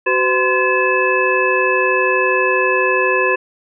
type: tone cluster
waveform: sine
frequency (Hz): 377.7 / 510 / 1029 / 1708 / 2612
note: F#4 / C5 / C6 / G#6 / E7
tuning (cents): +36 / -44 / -29 / +48 / -17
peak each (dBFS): -19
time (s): 0.06-3.36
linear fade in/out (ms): 10
effects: none